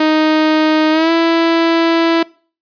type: tone with pitch glide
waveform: sawtooth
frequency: 311.1 to 331.5 Hz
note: D#4 to E4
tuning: 0 to +10 cents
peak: -6 dBFS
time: 0-2.23 s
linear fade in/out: 5 ms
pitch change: +110 cents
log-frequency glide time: 0.91-1.11 s
effects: noise-tail reverb RT60 0.4 s tail -23 dB re dry + resampled to 11025 Hz